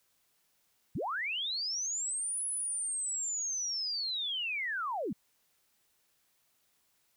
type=linear two-way sweep; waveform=sine; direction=up then down; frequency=84.8 to 10370 to 157 Hz; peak=-32 dBFS; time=0.95-5.13 s; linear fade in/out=5 ms; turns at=2.45 s; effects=white hiss -73 dBFS RMS until 7.16 s